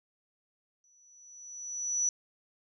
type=tone with exponential growth; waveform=sine; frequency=5920 Hz; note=F#8; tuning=in tune; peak=-24 dBFS; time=0.84-2.09 s; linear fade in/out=1 ms; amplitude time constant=270 ms; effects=none